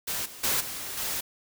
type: noise with level steps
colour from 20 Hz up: white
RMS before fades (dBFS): -31 / -44 / -26 / -36 / -31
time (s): 0.07-1.21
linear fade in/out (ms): 10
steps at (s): 0.25 / 0.43 / 0.6 / 0.97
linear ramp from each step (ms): 10
effects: none